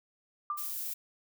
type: tone with exponential decay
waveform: sine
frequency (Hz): 1188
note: D6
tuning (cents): +20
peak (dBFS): -28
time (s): 0.5-0.73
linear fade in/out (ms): 2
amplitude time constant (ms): 49
type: noise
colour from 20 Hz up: violet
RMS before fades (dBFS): -37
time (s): 0.57-0.94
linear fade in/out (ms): 10
effects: none